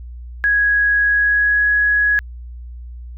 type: tone with pitch glide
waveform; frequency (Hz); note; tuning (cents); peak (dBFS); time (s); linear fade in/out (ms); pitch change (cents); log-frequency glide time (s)
sine; 1661.2 to 1673.7; G#6 to G#6; 0 to +13; -12; 0.44-2.19; 0; +13; 1.07-1.67
effects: added 60 Hz sine -30 dBFS peak until 3.17 s